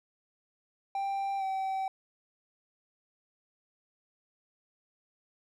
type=tone with pitch glide; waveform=triangle; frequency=787 to 768.6 Hz; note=G5 to G5; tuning=+7 to -34 cents; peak=-28 dBFS; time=0.95-1.88 s; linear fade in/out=2 ms; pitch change=-41 cents; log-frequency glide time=1.38-1.43 s; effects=none